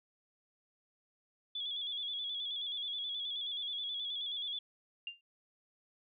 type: tone with vibrato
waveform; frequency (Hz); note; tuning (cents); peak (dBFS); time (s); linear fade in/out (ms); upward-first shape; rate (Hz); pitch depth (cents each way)
sine; 3400; G#7; +40; -36; 1.55-4.59; 5; square; 9.4; 43
type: tone with exponential decay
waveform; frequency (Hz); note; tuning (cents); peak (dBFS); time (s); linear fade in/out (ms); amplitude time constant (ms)
sine; 2794; F7; 0; -35; 5.07-5.21; 2; 30
effects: none